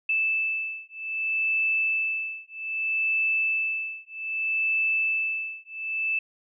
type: beating tone pair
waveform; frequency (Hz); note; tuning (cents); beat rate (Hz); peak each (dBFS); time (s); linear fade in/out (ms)
sine; 2633 / 2633.63; E7 / E7; -3 / -2; 0.63; -27 / -27; 0.09-6.19; 5
effects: none